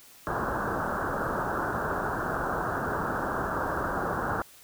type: low-pass noise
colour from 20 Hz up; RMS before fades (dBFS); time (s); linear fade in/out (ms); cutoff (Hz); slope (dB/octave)
white; -30; 0.27-4.42; 0; 1600; 96
effects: white hiss -53 dBFS RMS until 4.63 s